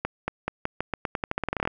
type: accelerating click train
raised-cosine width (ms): 0.5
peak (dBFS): -11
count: 19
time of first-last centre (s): 0.05-1.675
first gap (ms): 230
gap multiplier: 0.87
effects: none